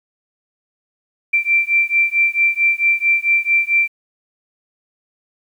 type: beating tone pair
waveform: sine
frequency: 2349 / 2353.5 Hz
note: D7 / D7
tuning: 0 / +3 cents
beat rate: 4.5 Hz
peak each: -16 dBFS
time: 1.33-3.88 s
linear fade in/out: 10 ms
effects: 8-bit